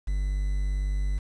triangle tone with quantisation, 49 Hz, G1, in tune, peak -22 dBFS, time 0.07-1.19 s, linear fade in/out 10 ms, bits 8, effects resampled to 24000 Hz

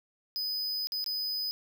square tone with dropouts, 5000 Hz, D#8, 8 cents sharp, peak -31 dBFS, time 0.36-1.51 s, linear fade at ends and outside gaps 0 ms, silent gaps 0.871-0.921 / 1.042-1.062 s, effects none

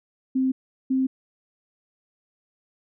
sine tone pair in turn, 261.6 / 262.6 Hz, C4 / C4, 0 / +6 cents, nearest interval unison, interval 6 cents, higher second, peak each -19 dBFS, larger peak neither, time 0.35-0.52 / 0.9-1.07 s, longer neither, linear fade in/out 10 ms, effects none

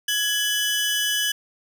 sawtooth tone pair together, 1676.2 / 2997 Hz, G#6 / F#7, +16 / +22 cents, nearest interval minor seventh, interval 1006 cents, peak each -21 / -20 dBFS, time 0.08-1.32 s, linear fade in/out 5 ms, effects none

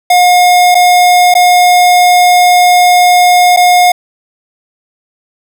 square tone with dropouts, 717 Hz, F5, 45 cents sharp, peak -4 dBFS, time 0.1-3.92 s, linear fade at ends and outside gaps 5 ms, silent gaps 0.746-0.751 / 1.341-1.351 / 3.564-3.571 s, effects none

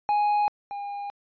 triangle tone pair in turn, 830.6 / 809.8 Hz, G#5 / G#5, 0 / -44 cents, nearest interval unison, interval 44 cents, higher first, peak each -18 / -29 dBFS, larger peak first, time 0.09-0.48 / 0.71-1.1 s, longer neither, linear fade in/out 0 ms, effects resampled to 11025 Hz

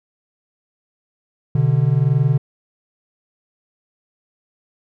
triangle tone pair together, 127.01 / 148.1 Hz, B2 / D3, +49 / +15 cents, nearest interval minor third, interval 266 cents, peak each -14 dBFS, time 1.55-2.38 s, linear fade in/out 5 ms, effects none

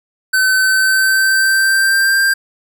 square tone with pitch glide, 1526 to 1584.4 Hz, G6 to G6, -47 to +18 cents, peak -11 dBFS, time 0.33-2.34 s, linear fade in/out 10 ms, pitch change +65 cents, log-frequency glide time 0.58-2.22 s, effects none

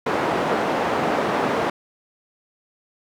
white band-pass noise, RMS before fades -22 dBFS, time 0.06-1.7 s, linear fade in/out 5 ms, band 190 to 940 Hz, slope 12 dB/octave, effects none

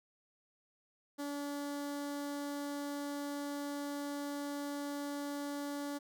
sawtooth tone with notch filter, 286.7 Hz, D4, 42 cents flat, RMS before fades -40 dBFS, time 1.18-5.99 s, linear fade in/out 20 ms, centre 2500 Hz, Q 1.7, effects none

